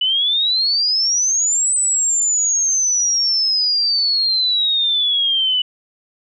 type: exponential two-way sweep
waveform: sine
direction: up then down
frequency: 2960 to 8120 to 2960 Hz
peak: -14 dBFS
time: 0.01-5.62 s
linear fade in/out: 5 ms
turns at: 1.74 s
effects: none